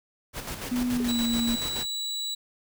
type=noise with tremolo; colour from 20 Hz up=pink; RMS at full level=-34 dBFS; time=0.33-1.86 s; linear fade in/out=50 ms; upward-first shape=square; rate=7 Hz; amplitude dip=50%
type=tone with pitch glide; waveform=sine; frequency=246.9 to 234.3 Hz; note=B3 to A#3; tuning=0 to +9 cents; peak=-24 dBFS; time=0.71-1.56 s; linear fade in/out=10 ms; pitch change=-91 cents; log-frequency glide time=0.93-1.23 s
type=tone with exponential decay; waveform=sine; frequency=410.6 Hz; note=G#4; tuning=20 cents flat; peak=-29 dBFS; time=1-1.08 s; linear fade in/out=2 ms; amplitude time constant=16 ms
type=tone; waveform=35% pulse; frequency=3921 Hz; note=B7; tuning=13 cents flat; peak=-27 dBFS; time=1.08-2.35 s; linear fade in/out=10 ms
effects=none